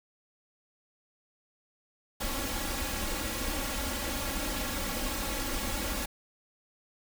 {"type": "noise with comb filter", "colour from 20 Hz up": "pink", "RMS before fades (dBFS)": -33, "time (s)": [2.2, 6.06], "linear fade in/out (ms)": 10, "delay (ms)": 3.6, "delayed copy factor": 0.9, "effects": []}